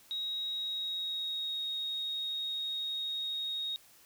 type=tone with pitch glide; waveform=sine; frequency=3800 to 3748 Hz; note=A#7 to A#7; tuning=+33 to +9 cents; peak=-33 dBFS; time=0.11-3.76 s; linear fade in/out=0 ms; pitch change=-24 cents; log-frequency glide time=0.54-1.65 s; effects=white hiss -60 dBFS RMS until 4.05 s